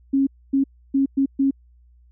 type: tone bursts at uneven times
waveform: sine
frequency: 272.7 Hz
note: C#4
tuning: 28 cents flat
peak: -15 dBFS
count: 5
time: 0.13-0.27 / 0.53-0.64 / 0.94-1.06 / 1.17-1.26 / 1.39-1.51 s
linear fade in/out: 10 ms
effects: added 60 Hz sine -50 dBFS peak until 2.11 s